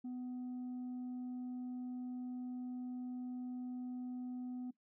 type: tone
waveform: sine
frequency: 250 Hz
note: B3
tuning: 21 cents sharp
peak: -38 dBFS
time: 0.04-4.71 s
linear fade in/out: 10 ms
effects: noise-tail reverb RT60 0.1 s tail -17 dB re dry + tanh soft clip ceiling -40 dBFS